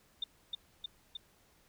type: tone with echo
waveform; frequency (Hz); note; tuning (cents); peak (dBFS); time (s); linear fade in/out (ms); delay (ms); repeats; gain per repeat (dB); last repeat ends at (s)
sine; 3608; A7; +43; -32; 0.22-0.24; 5; 310; 3; -2; 1.17
effects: pink hiss -67 dBFS RMS until 1.68 s